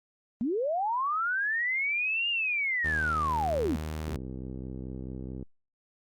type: linear two-way sweep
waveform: sine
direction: up then down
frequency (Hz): 211.5 to 2847 to 211.5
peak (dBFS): -26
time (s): 0.41-3.76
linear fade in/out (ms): 0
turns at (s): 2.29
type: tone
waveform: sawtooth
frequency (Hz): 77.78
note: D#2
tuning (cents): 0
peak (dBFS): -29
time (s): 2.84-4.17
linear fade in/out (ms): 10
type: click train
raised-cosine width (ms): 3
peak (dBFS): -26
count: 88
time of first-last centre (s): 4.08-5.427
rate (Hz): 64.6
effects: Opus 32 kbps